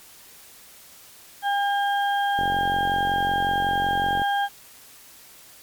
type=harmonic tone; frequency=805 Hz; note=G5; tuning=46 cents sharp; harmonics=1 / 2 / 4; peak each=-21 / -27 / -33 dBFS; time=1.42-4.49 s; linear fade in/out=50 ms
type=click train; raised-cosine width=2 ms; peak=-18 dBFS; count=84; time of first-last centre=2.39-4.218 s; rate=45.4 Hz
effects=white hiss -48 dBFS RMS until 5.62 s + MP3 96 kbps